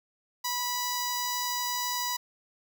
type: tone with notch filter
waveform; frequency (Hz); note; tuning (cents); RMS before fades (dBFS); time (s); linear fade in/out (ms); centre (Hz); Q
10% pulse; 982; B5; -10; -31; 0.44-2.17; 10; 2600; 0.78
effects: none